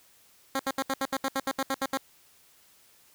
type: tone bursts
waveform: 10% pulse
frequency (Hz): 268.9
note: C4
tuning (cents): +47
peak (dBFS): -18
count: 13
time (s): 0.55-1.974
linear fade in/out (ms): 2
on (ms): 44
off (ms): 71
effects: white hiss -60 dBFS RMS until 3.14 s